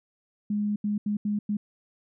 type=tone bursts at uneven times; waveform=sine; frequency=207.7 Hz; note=G#3; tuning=in tune; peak=-24 dBFS; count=5; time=0.5-0.76 / 0.84-0.98 / 1.06-1.17 / 1.25-1.39 / 1.49-1.57 s; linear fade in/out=5 ms; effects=none